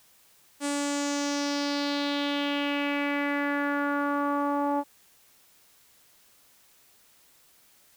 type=tone with low-pass filter sweep; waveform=sawtooth; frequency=286.3 Hz; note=D4; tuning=44 cents flat; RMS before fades=-28 dBFS; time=0.6-4.84 s; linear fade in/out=50 ms; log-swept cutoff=8800 to 870 Hz; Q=3.4; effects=white hiss -60 dBFS RMS until 7.96 s